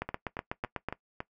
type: two click trains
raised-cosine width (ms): 0.5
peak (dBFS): -20 / -17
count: 5 / 8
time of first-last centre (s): 0.09-1.204 / 0.02-0.886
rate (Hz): 3.59 / 8.08
effects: noise-tail reverb RT60 0.1 s tail -19 dB re dry